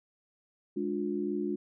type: chord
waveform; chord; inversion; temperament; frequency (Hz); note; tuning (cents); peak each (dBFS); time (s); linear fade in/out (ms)
sine; D diminished; second; equal with one note detuned; 207.7 / 293.7 / 356.4; Ab3 / D4 / F4; 0 / 0 / +35; -35 / -34 / -33; 0.76-1.56; 10
effects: none